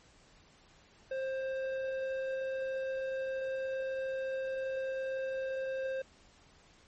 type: tone with tanh clipping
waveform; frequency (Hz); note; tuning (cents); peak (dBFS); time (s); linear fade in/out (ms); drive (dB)
triangle; 529; C5; +19; -35; 1.11-6.02; 5; 15
effects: pink hiss -62 dBFS RMS until 6.87 s + MP3 32 kbps